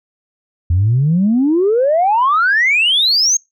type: exponential sweep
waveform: sine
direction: up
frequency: 82.41 to 6600 Hz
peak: -9 dBFS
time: 0.7-3.37 s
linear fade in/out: 5 ms
effects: noise-tail reverb RT60 0.2 s tail -26 dB re dry + tanh soft clip ceiling -6 dBFS